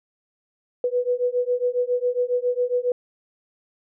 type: beating tone pair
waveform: sine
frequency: 489.3 / 496.6 Hz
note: B4 / B4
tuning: -16 / +9 cents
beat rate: 7.3 Hz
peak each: -23 dBFS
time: 0.84-2.92 s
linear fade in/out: 2 ms
effects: none